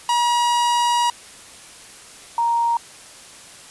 45% pulse / sine tone pair in turn, 958 / 934.5 Hz, A#5 / A#5, +47 / +4 cents, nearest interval unison, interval 43 cents, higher first, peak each -16 dBFS, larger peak neither, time 0.09-1.1 / 2.38-2.77 s, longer first, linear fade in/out 2 ms, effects white hiss -42 dBFS RMS until 3.7 s + resampled to 24000 Hz

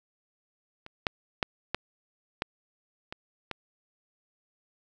clicks, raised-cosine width 0.3 ms, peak -27 / -9 / -9 / -11 / -12 / -21 / -17 dBFS, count 7, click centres 0.864 / 1.068 / 1.428 / 1.746 / 2.421 / 3.125 / 3.513 s, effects none

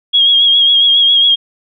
sine tone with vibrato, 3281 Hz, G#7, 22 cents flat, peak -6 dBFS, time 0.13-1.36 s, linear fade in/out 20 ms, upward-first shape sine, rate 7.3 Hz, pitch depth 36 cents each way, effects none

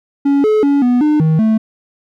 triangle tone with pitch steps, 280.8 / 429.3 / 283 / 245.8 / 301.5 / 158.3 / 219.8 Hz, C#4 / A4 / C#4 / B3 / D4 / D#3 / A3, +22 / -43 / +36 / -8 / +46 / +30 / -2 cents, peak -7 dBFS, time 0.25-1.58 s, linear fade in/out 10 ms, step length 190 ms, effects none

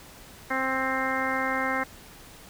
harmonic tone, 263.3 Hz, C4, 11 cents sharp, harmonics 1 / 2 / 3 / 4 / 5 / 6 / 7 / 8, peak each -33 / -33 / -33 / -33 / -33 / -33 / -33 / -33 dBFS, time 0.5-1.84 s, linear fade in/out 10 ms, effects pink hiss -48 dBFS RMS until 2.49 s

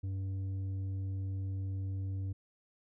sine tone with tanh clipping, 96.2 Hz, G2, 32 cents flat, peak -35 dBFS, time 0.03-2.33 s, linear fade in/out 10 ms, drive 6 dB, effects none

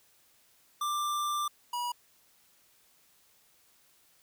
square tone pair in turn, 1183 / 967.9 Hz, D6 / B5, +12 / -35 cents, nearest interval minor third, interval 347 cents, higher first, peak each -30 / -32 dBFS, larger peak first, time 0.81-1.48 / 1.73-1.92 s, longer first, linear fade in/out 5 ms, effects white hiss -65 dBFS RMS until 4.22 s

